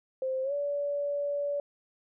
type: tone with pitch glide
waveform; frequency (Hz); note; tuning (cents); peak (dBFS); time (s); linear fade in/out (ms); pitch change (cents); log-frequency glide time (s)
sine; 523.3 to 574; C5 to D5; 0 to -40; -28; 0.22-1.6; 2; +160; 0.43-0.53
effects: none